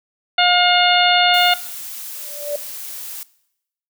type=harmonic tone; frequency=713 Hz; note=F5; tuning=36 cents sharp; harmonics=1 / 2 / 3 / 4 / 5 / 6; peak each=-16 / -18 / -20 / -18 / -19 / -24 dBFS; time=0.38-1.54 s; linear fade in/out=5 ms
type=noise; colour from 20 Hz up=blue; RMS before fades=-31 dBFS; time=1.34-3.23 s; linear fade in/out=0 ms
type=tone with exponential growth; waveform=sine; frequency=583 Hz; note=D5; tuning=13 cents flat; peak=-17 dBFS; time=2.15-2.56 s; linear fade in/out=5 ms; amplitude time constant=87 ms
effects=noise-tail reverb RT60 0.8 s tail -20 dB re dry